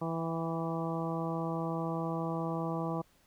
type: harmonic tone with a mistuned harmonic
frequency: 164.81 Hz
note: E3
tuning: in tune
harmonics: 1 / 2 / 3 / 4 / 5 / 6 / 7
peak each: -35 / -38 / -40 / -41 / -42 / -43 / -43 dBFS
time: 0.01-3.02 s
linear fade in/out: 10 ms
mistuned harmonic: 5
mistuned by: -25 cents
effects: pink hiss -67 dBFS RMS until 3.26 s